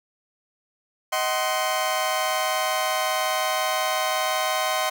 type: chord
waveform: sawtooth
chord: C diminished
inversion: first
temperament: just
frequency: 627.9 / 753.5 / 1046.5 Hz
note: Eb5 / Gb5 / C6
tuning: +16 / +31 / 0 cents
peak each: -23 dBFS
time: 1.12-4.9 s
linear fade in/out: 10 ms
effects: none